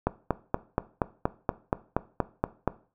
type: click train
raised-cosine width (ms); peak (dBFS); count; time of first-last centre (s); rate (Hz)
1; -9; 12; 0.07-2.677; 4.22
effects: noise-tail reverb RT60 0.4 s tail -17 dB re dry